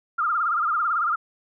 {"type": "tone with vibrato", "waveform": "sine", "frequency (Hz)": 1299, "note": "E6", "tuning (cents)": -26, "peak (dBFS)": -20, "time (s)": [0.18, 1.16], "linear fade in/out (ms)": 10, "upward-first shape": "sine", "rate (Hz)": 18, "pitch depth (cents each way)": 140, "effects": []}